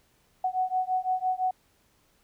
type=beating tone pair; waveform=sine; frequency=740 / 745.9 Hz; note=F#5 / F#5; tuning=0 / +14 cents; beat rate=5.9 Hz; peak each=-28 dBFS; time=0.44-1.51 s; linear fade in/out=5 ms; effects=pink hiss -66 dBFS RMS until 2.23 s